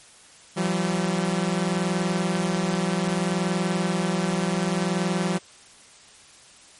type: tone pair together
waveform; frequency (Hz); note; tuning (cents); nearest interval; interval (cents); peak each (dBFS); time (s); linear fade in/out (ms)
sawtooth; 170.4 / 191.04; F3 / G3; -42 / -44; major second; 198; -21; 0.56-5.39; 20
effects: white hiss -50 dBFS RMS until 6.79 s + MP3 48 kbps